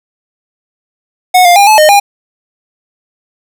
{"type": "tone with pitch steps", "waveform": "square", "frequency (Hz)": [732, 702, 805, 862, 613, 809], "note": ["F#5", "F5", "G5", "A5", "D#5", "G#5"], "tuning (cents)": [-19, 9, 46, -36, -26, -46], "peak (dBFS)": -3, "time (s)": [1.34, 2], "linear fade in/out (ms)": 10, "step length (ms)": 110, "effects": []}